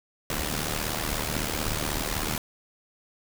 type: noise with amplitude modulation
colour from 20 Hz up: pink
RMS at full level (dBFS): -26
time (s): 0.3-2.38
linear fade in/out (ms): 2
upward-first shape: sine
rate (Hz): 76.2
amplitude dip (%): 75
effects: none